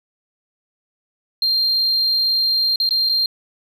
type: tone with dropouts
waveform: sine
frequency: 4186 Hz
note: C8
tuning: in tune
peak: -13 dBFS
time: 1.42-3.26 s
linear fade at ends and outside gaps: 2 ms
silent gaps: 2.759-2.8 / 2.891-2.908 / 3.09-3.095 s
effects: tanh soft clip ceiling -13 dBFS